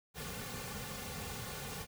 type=noise with comb filter; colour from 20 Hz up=pink; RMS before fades=-43 dBFS; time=0.14-1.87 s; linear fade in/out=50 ms; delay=3.1 ms; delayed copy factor=-0.85; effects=none